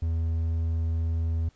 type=tone; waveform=triangle; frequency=81.9 Hz; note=E2; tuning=11 cents flat; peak=-22 dBFS; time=0.02-1.49 s; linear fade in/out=5 ms; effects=pink hiss -64 dBFS RMS until 1.55 s + resampled to 16000 Hz